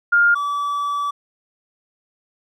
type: tone pair in turn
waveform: sine / triangle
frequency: 1409 / 1151.4 Hz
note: F6 / D6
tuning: +15 / -35 cents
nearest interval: minor third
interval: 350 cents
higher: first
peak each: -11 / -18 dBFS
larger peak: first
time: 0.12-0.35 / 0.35-1.11 s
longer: second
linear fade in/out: 10 ms
effects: none